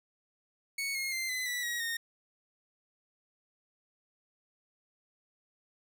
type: tone with pitch steps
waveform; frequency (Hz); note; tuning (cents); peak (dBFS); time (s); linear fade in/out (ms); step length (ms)
sawtooth; 2217 / 2150 / 2085 / 2022 / 1961.5 / 1902.3 / 1845; C#7 / C7 / C7 / B6 / B6 / A#6 / A#6; 0 / +47 / -7 / +40 / -12 / +35 / -18; -29; 0.78-1.97; 5; 170
effects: none